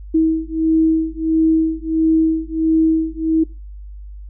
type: beating tone pair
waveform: sine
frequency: 320 / 321.5 Hz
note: D#4 / E4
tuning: +49 / -43 cents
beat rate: 1.5 Hz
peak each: -16 dBFS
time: 0.14-3.44 s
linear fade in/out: 10 ms
effects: noise-tail reverb RT60 0.3 s tail -21 dB re dry + added 50 Hz sine -31 dBFS peak until 4.29 s